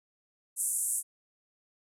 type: band-pass noise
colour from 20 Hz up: pink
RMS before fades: -31 dBFS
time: 0.56-1.03 s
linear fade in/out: 50 ms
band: 8100 to 11000 Hz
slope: 48 dB/octave
effects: none